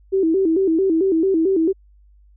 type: tone with vibrato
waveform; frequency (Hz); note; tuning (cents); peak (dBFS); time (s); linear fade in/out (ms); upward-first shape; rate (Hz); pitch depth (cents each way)
sine; 353.2; F4; +20; -14; 0.12-1.73; 20; square; 4.5; 150
effects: added 50 Hz sine -48 dBFS peak until 2.36 s